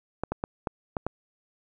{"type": "clicks", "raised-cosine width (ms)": 1, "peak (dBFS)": -14, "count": 6, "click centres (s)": [0.236, 0.32, 0.439, 0.672, 0.968, 1.066], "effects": []}